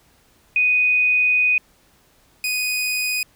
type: tone pair in turn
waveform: sine / sawtooth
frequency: 2489 / 2489 Hz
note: D#7 / D#7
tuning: 0 / 0 cents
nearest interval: unison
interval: 0 cents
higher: neither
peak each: -14 / -17 dBFS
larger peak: first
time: 0.56-1.58 / 2.44-3.23 s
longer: first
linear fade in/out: 2 ms
effects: pink hiss -57 dBFS RMS until 3.35 s